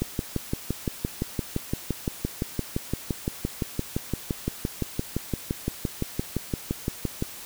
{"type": "click train", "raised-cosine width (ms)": 3, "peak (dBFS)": -12, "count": 43, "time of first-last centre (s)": [0.02, 7.224], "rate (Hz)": 5.83, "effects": ["white hiss -41 dBFS RMS until 7.45 s"]}